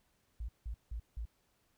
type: tone bursts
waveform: sine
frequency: 55.9 Hz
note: A1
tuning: 28 cents sharp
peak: -37 dBFS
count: 4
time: 0.4-1.254 s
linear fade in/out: 5 ms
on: 86 ms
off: 170 ms
effects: pink hiss -75 dBFS RMS until 1.77 s